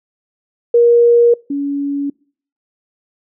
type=tone pair in turn; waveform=sine; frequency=473.3 / 282.6 Hz; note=A#4 / C#4; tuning=+26 / +34 cents; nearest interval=major sixth; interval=892 cents; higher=first; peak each=-6 / -16 dBFS; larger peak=first; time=0.74-1.34 / 1.5-2.1 s; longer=neither; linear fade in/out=5 ms; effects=noise-tail reverb RT60 0.5 s tail -26 dB re dry